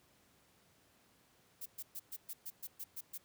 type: noise bursts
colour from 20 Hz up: violet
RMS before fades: -44 dBFS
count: 10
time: 1.61-3.18 s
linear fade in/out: 10 ms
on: 49 ms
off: 120 ms
effects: pink hiss -69 dBFS RMS until 3.24 s + high-pass 80 Hz 12 dB/octave